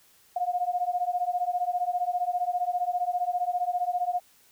sine beating tone pair, 708 / 723 Hz, F5 / F#5, +23 / -40 cents, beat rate 15 Hz, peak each -28 dBFS, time 0.36-4.2 s, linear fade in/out 5 ms, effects white hiss -60 dBFS RMS until 4.51 s

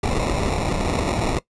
pink noise with sample-and-hold, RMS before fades -22 dBFS, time 0.03-1.39 s, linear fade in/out 5 ms, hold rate 1575 Hz, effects noise-tail reverb RT60 0.1 s tail -19 dB re dry + resampled to 22050 Hz

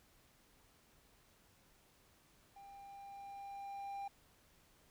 triangle tone with level ramp, 796 Hz, G5, 26 cents sharp, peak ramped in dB -52 to -39 dBFS, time 2.56-4.08 s, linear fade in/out 5 ms, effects pink hiss -69 dBFS RMS until 4.9 s

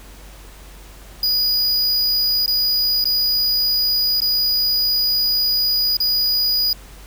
square tone with dropouts, 4918 Hz, D#8, 21 cents flat, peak -16 dBFS, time 1.23-6.73 s, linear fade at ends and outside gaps 2 ms, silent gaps 2.461-2.478 / 3.042-3.054 / 4.204-4.218 / 5.969-6.002 s, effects added 48 Hz sine -39 dBFS peak until 7.06 s + pink hiss -44 dBFS RMS until 7.06 s

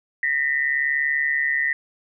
sine tone pair together, 1834.8 / 1975.5 Hz, A#6 / B6, -28 / 0 cents, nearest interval minor second, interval 128 cents, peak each -22 dBFS, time 0.23-1.73 s, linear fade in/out 2 ms, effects none

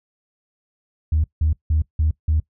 sine tone bursts, 77.78 Hz, D#2, in tune, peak -14 dBFS, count 5, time 1.12-2.4 s, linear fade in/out 5 ms, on 120 ms, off 170 ms, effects noise-tail reverb RT60 0.1 s tail -21 dB re dry + tanh soft clip ceiling -11 dBFS

